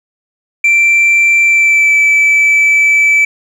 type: tone with pitch glide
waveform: sine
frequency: 2349 to 2311 Hz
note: D7 to D7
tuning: 0 to -28 cents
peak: -3 dBFS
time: 0.64-3.25 s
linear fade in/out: 5 ms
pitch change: -28 cents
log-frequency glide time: 1.43-1.96 s
effects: tanh soft clip ceiling -5 dBFS + 7-bit